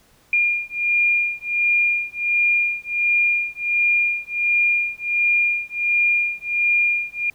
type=beating tone pair; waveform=sine; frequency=2411 / 2412.4 Hz; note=D7 / D7; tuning=+45 / +46 cents; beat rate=1.4 Hz; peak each=-20 dBFS; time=0.33-7.3 s; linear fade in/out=2 ms; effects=pink hiss -56 dBFS RMS until 7.34 s